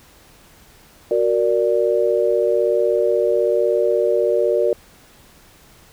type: chord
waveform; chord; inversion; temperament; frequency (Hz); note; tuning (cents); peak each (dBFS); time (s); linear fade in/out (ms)
sine; Gb augmented; none; equal; 370 / 466.2 / 587.3; Gb4 / Bb4 / D5; 0 / 0 / 0; -20 / -18 / -19; 1.11-4.73; 2
effects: pink hiss -49 dBFS RMS until 5.92 s